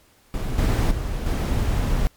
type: noise with level steps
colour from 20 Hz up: brown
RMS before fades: -25 / -18 / -26 / -21 dBFS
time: 0.34-2.07 s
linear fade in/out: 0 ms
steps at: 0.58 / 0.91 / 1.26 s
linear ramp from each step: 2 ms
effects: pink hiss -57 dBFS RMS until 2.16 s + MP3 96 kbps